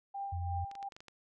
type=tone with tremolo; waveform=sine; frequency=794 Hz; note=G5; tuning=22 cents sharp; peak=-35 dBFS; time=0.14-0.89 s; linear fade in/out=10 ms; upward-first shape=triangle; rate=2.9 Hz; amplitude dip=75%
type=tone; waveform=sine; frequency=86.7 Hz; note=F2; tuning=12 cents flat; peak=-34 dBFS; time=0.32-0.65 s; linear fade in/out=10 ms
type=clicks; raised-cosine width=0.2 ms; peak=-33 dBFS; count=7; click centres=0.714 / 0.753 / 0.828 / 0.922 / 0.965 / 1.005 / 1.083 s
effects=none